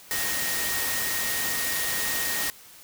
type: tone in noise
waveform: sine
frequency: 1864.7 Hz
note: A#6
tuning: in tune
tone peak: -32 dBFS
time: 0.11-2.5 s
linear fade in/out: 0 ms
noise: white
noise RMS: -28 dBFS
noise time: 0.11-2.5 s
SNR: -7 dB
effects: white hiss -49 dBFS RMS until 2.83 s